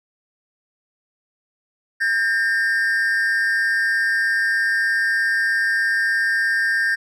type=tone pair together; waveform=triangle; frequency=1600 / 1816.8 Hz; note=G6 / A#6; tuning=+35 / -45 cents; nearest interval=major second; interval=220 cents; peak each=-18 dBFS; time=2-6.96 s; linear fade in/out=20 ms; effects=none